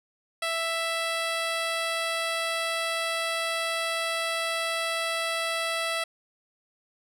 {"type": "tone", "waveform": "10% pulse", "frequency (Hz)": 661, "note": "E5", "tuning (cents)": 5, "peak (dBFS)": -18, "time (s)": [0.42, 6.04], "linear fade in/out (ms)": 5, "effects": ["low-pass 12000 Hz 12 dB/octave"]}